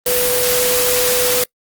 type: tone in noise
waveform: sine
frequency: 495.5 Hz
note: B4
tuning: 6 cents sharp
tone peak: -17 dBFS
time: 0.06-1.44 s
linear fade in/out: 5 ms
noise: white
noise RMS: -17 dBFS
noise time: 0.06-1.44 s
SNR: -3 dB
effects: noise-tail reverb RT60 0.1 s tail -25 dB re dry + Opus 24 kbps